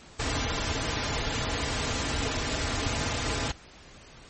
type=noise with comb filter; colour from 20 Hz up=pink; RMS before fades=-29 dBFS; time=0.19-3.52 s; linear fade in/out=10 ms; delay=5.4 ms; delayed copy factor=-0.55; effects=pink hiss -50 dBFS RMS until 4.29 s + MP3 32 kbps